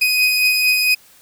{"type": "beating tone pair", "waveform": "30% pulse", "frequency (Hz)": [2501, 2505.4], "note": ["D#7", "D#7"], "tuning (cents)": [8, 11], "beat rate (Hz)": 4.4, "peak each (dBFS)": [-11, -20], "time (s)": [0.01, 0.95], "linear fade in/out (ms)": 10, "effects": ["white hiss -49 dBFS RMS until 1.21 s"]}